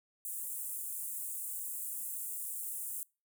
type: high-pass noise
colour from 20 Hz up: pink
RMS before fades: -40 dBFS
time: 0.25-3.03 s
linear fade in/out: 0 ms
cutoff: 8100 Hz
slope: 48 dB/octave
effects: noise-tail reverb RT60 0.3 s tail -25 dB re dry